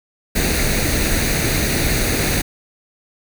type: noise with comb filter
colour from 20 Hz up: pink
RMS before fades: -18 dBFS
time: 0.35-2.42 s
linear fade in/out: 10 ms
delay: 0.47 ms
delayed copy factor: +0.6
effects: none